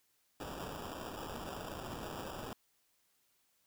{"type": "noise with sample-and-hold", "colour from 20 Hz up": "white", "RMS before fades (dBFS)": -44, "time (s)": [0.4, 2.53], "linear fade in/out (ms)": 2, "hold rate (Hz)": 2100, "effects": ["white hiss -75 dBFS RMS until 3.66 s"]}